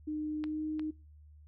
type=tone with pitch glide; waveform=sine; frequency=304.9 to 309 Hz; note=D#4 to D#4; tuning=-35 to -12 cents; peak=-33 dBFS; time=0.07-0.91 s; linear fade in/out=10 ms; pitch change=+23 cents; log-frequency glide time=0.39-0.62 s
type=clicks; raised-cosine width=0.3 ms; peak=-27 / -31 dBFS; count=2; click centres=0.44 / 0.795 s
effects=noise-tail reverb RT60 0.3 s tail -22 dB re dry + added 75 Hz sine -53 dBFS peak until 1.47 s